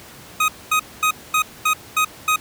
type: tone bursts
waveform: 25% pulse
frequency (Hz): 1253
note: D#6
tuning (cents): +12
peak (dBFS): -11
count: 7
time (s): 0.4-2.361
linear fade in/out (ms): 5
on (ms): 83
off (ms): 230
effects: pink hiss -41 dBFS RMS until 2.4 s + high-pass 80 Hz 12 dB/octave